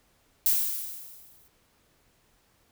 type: noise with exponential decay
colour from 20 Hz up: violet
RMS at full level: -21 dBFS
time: 0.46-1.48 s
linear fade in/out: 1 ms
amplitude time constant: 220 ms
effects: pink hiss -66 dBFS RMS until 2.71 s